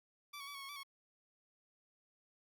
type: tone with pitch steps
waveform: 15% pulse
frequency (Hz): 1163 / 1114 / 1147 / 1107 / 1095 / 1155 / 1100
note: D6 / C#6 / D6 / C#6 / C#6 / D6 / C#6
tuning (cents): -17 / +8 / -41 / -3 / -22 / -29 / -14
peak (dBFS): -40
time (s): 0.33-0.834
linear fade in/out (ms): 10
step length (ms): 72
effects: none